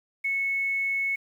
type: tone with quantisation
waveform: sine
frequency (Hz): 2201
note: C#7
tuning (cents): -13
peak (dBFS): -24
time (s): 0.24-1.16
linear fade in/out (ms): 10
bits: 9
effects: none